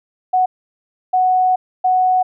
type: tone bursts at uneven times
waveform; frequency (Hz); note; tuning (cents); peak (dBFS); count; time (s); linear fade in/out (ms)
sine; 740; F#5; 0; -11; 3; 0.33-0.46 / 1.13-1.56 / 1.84-2.23; 10
effects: none